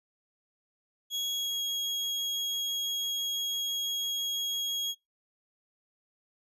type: tone with pitch glide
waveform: 35% pulse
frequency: 3323 to 3298 Hz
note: G#7 to G#7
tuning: 0 to -13 cents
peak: -28 dBFS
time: 1.1-4.95 s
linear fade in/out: 50 ms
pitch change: -13 cents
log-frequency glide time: 1.35-1.56 s
effects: noise-tail reverb RT60 0.2 s tail -24 dB re dry + resampled to 32000 Hz